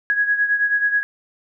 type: beating tone pair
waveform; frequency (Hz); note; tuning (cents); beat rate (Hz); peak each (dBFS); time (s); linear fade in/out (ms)
sine; 1661.2 / 1670.5; G#6 / G#6; 0 / +10; 9.3; -17 / -23; 0.1-1.03; 0
effects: none